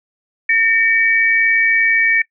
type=tone pair together; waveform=sine; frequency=1820.6 / 2278 Hz; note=A#6 / C#7; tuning=-41 / +47 cents; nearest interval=major third; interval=388 cents; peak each=-14 dBFS; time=0.49-2.22 s; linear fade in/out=5 ms; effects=noise-tail reverb RT60 0.1 s tail -21 dB re dry